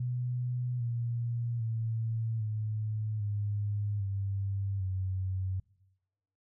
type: tone with pitch steps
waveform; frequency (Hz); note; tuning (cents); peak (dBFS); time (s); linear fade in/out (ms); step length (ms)
sine; 123.7 / 118.18 / 112.91 / 107.87 / 103.06 / 98.46 / 94.07; B2 / A#2 / A2 / A2 / G#2 / G2 / F#2; +3 / +24 / +45 / -34 / -13 / +8 / +29; -30; 0-5.6; 5; 800
effects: noise-tail reverb RT60 1.0 s tail -23 dB re dry